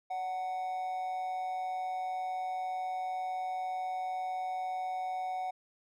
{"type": "tone with amplitude modulation", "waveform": "triangle", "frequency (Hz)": 743, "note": "F#5", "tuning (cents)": 7, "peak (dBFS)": -29, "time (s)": [0.1, 5.51], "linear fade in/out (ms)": 10, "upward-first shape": "sine", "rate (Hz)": 171, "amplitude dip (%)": 45, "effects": []}